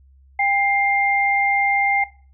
sine tone pair together, 797.8 / 2106 Hz, G5 / C7, +30 / +11 cents, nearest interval octave + perfect fourth, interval 1681 cents, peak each -19 dBFS, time 0.39-2.04 s, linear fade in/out 5 ms, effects noise-tail reverb RT60 0.4 s tail -18 dB re dry + added 67 Hz sine -48 dBFS peak until 2.33 s

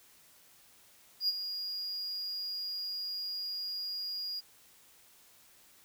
triangle tone with ADSR envelope, 4854 Hz, D#8, 44 cents flat, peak -24 dBFS, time 1.2-4.41 s, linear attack 84 ms, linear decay 31 ms, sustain -10 dB, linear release 24 ms, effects white hiss -61 dBFS RMS until 5.84 s

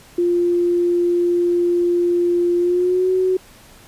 sine tone with pitch glide, 349.2 to 372.1 Hz, F4 to F#4, 0 to +10 cents, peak -14 dBFS, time 0.18-3.37 s, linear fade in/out 5 ms, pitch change +110 cents, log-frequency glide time 2.59-3.1 s, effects pink hiss -46 dBFS RMS until 3.87 s + resampled to 32000 Hz

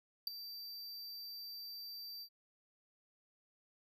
square tone with ADSR envelope, 4669 Hz, D8, 11 cents flat, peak -32 dBFS, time 0.27-2.29 s, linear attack 3 ms, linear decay 11 ms, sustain -14 dB, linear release 70 ms, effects none

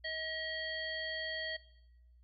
harmonic tone with a mistuned harmonic, 636 Hz, D#5, 38 cents sharp, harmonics 1 / 3 / 5 / 7, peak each -44 / -39 / -44 / -44 dBFS, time 0.04-1.57 s, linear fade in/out 10 ms, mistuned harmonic 5, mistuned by +28 cents, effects noise-tail reverb RT60 1.0 s tail -21 dB re dry + added 60 Hz sine -59 dBFS peak until 2.23 s

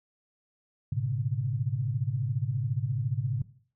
sine tone cluster, 107.3 / 124.5 / 139 Hz, A2 / B2 / C#3, -43 / +14 / +5 cents, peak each -31 dBFS, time 0.92-3.42 s, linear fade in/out 5 ms, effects noise-tail reverb RT60 0.5 s tail -17 dB re dry

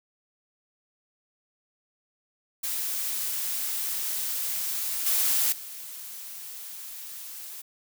blue noise with level steps, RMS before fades -30 / -24 / -40 dBFS, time 2.63-7.62 s, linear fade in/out 10 ms, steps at 5.06 / 5.52 s, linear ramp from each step 5 ms, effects none

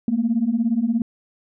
sine beating tone pair, 220 / 237 Hz, A3 / A#3, 0 / +29 cents, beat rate 17 Hz, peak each -21 / -19 dBFS, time 0.08-1.02 s, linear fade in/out 2 ms, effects tanh soft clip ceiling -10 dBFS

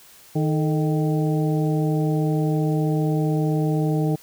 harmonic tone with a mistuned harmonic, 155.56 Hz, D#3, in tune, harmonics 1 / 2 / 3 / 4 / 5, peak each -20 / -25 / -28 / -34 / -33 dBFS, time 0.35-4.16 s, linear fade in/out 10 ms, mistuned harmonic 3, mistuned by -88 cents, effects white hiss -49 dBFS RMS until 4.22 s

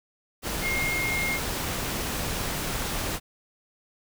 sine tone in noise, 2136 Hz, C7, 35 cents sharp, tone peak -26 dBFS, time 0.61-1.4 s, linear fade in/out 50 ms, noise pink, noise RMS -30 dBFS, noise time 0.42-3.2 s, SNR +1 dB, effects none

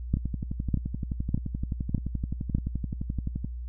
two click trains, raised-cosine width 5 ms, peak -11 / -18 dBFS, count 5 / 39, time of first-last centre 0.14-2.55 / 0.17-3.446 s, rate 1.66 / 11.6 Hz, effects noise-tail reverb RT60 0.1 s tail -26 dB re dry + added 60 Hz sine -33 dBFS peak until 3.68 s

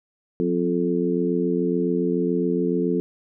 harmonic tone with a mistuned harmonic, 87.1 Hz, F2, 4 cents flat, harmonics 2 / 3 / 4 / 5, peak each -25 / -25 / -25 / -25 dBFS, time 0.4-3 s, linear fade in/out 0 ms, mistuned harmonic 2, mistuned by +51 cents, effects none

